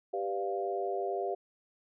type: chord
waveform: sine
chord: G dominant seventh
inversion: none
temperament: equal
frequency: 392 / 493.9 / 587.3 / 698.5 Hz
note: G4 / B4 / D5 / F5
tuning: 0 / 0 / 0 / 0 cents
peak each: -34 / -39 / -40 / -35 dBFS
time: 0.13-1.35 s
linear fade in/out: 10 ms
effects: none